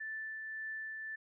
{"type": "tone with tremolo", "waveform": "sine", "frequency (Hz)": 1760, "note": "A6", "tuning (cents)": 0, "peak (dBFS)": -38, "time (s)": [0, 1.16], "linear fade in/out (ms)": 10, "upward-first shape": "triangle", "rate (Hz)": 1.8, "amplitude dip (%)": 30, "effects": []}